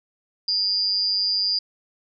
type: tone with amplitude modulation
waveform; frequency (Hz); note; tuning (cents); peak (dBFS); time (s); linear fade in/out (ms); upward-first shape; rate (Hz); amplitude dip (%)
sine; 4800; D8; +37; -16; 0.48-1.59; 5; sine; 196; 80
effects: none